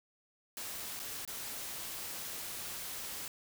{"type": "noise with dropouts", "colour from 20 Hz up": "white", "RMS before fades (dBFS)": -42, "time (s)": [0.57, 3.28], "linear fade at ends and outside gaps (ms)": 1, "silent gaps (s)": [[0.994, 0.999], [1.251, 1.276]], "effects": []}